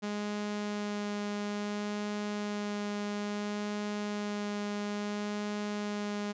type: tone with vibrato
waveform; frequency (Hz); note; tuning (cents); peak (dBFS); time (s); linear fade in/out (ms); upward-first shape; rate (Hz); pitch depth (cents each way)
sawtooth; 206.9; G#3; -6; -29; 0.02-6.33; 20; sine; 0.59; 8
effects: resampled to 16000 Hz